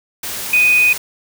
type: tone in noise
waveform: sine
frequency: 2489 Hz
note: D#7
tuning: in tune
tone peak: -9 dBFS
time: 0.53-0.93 s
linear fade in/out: 5 ms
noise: white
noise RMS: -25 dBFS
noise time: 0.23-0.98 s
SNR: +13 dB
effects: none